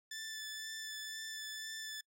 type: tone with vibrato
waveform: 15% pulse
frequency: 1755 Hz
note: A6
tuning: 5 cents flat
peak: -36 dBFS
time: 0.11-2.01 s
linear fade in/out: 5 ms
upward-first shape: sine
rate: 2 Hz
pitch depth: 14 cents each way
effects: noise-tail reverb RT60 0.1 s tail -25 dB re dry